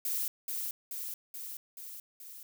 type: noise with echo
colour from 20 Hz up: violet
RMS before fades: -33 dBFS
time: 0.05-0.28 s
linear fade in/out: 2 ms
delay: 430 ms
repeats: 5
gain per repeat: -3 dB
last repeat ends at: 2.43 s
effects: none